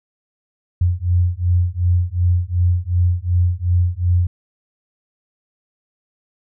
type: beating tone pair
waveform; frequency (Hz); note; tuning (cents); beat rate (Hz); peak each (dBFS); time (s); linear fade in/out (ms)
sine; 87.31 / 90.01; F2 / F#2; 0 / -47; 2.7; -17; 0.81-4.27; 5
effects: none